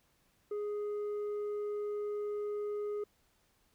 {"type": "tone with tanh clipping", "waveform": "sine", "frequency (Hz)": 415.3, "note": "G#4", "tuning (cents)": 0, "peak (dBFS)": -35, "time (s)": [0.51, 3.04], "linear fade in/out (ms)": 5, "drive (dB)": 4, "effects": ["pink hiss -72 dBFS RMS until 3.74 s"]}